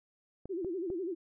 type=clicks; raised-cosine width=2 ms; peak=-30 dBFS; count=3; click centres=0.456 / 0.647 / 0.902 s
type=tone with vibrato; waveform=sine; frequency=358.6 Hz; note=F4; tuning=46 cents sharp; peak=-33 dBFS; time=0.49-1.15 s; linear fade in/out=20 ms; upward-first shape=sine; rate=12 Hz; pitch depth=160 cents each way
effects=none